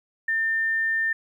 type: tone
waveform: sine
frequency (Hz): 1800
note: A6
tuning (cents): +39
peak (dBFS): -21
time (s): 0.28-1.13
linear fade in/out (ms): 5
effects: 10-bit